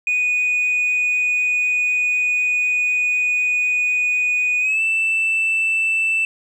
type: tone with pitch glide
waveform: sine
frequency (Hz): 2476 to 2654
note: D#7 to E7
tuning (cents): -9 to +11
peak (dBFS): -14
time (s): 0.07-6.25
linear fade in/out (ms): 2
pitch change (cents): +120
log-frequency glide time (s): 4.6-4.81
effects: tanh soft clip ceiling -14 dBFS + 9-bit